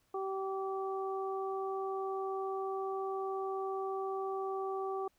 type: harmonic tone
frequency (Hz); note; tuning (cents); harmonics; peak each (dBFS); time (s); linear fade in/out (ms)
385.6; G4; -28; 1 / 2 / 3; -36 / -40 / -42; 0.14-5.08; 5
effects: pink hiss -74 dBFS RMS until 5.18 s